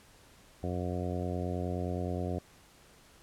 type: harmonic tone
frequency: 89.6 Hz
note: F2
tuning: 45 cents sharp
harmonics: 1 / 2 / 3 / 4 / 5 / 6 / 7 / 8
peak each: -35 / -38 / -40 / -41 / -42 / -43 / -43 / -44 dBFS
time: 0.63-2.39 s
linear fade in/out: 5 ms
effects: pink hiss -59 dBFS RMS until 3.22 s + low-pass 12000 Hz 12 dB/octave